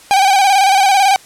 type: tone with vibrato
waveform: 45% pulse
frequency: 784 Hz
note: G5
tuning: in tune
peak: -8 dBFS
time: 0.11-1.16 s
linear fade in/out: 0 ms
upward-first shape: square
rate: 18 Hz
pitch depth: 49 cents each way
effects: white hiss -41 dBFS RMS until 1.25 s + low-pass 10000 Hz 12 dB/octave